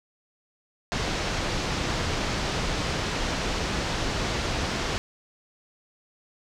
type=low-pass noise; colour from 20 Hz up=pink; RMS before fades=-28 dBFS; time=0.92-4.98 s; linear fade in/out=0 ms; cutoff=6200 Hz; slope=24 dB/octave; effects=none